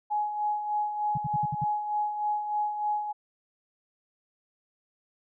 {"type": "tone with tremolo", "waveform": "sine", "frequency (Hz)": 839, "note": "G#5", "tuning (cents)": 17, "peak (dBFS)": -24, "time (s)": [0.1, 3.13], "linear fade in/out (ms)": 20, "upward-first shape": "sine", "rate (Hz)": 3.3, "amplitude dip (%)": 55}
{"type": "tone bursts", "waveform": "sine", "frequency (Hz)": 146.83, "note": "D3", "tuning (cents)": 0, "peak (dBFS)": -28, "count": 6, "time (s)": [1.15, 1.642], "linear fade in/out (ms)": 5, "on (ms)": 27, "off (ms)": 66}
{"effects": []}